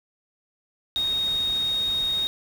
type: tone in noise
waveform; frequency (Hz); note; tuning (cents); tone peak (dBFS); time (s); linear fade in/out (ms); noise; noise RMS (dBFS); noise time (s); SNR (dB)
sine; 3729; A#7; 0; -22; 0.96-2.27; 0; pink; -40; 0.96-2.27; +15
effects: none